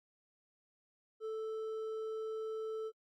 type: tone with hard clipping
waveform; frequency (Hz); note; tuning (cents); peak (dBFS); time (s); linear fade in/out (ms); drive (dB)
triangle; 439.7; A4; -1; -39; 1.2-2.92; 50; 8
effects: AAC 48 kbps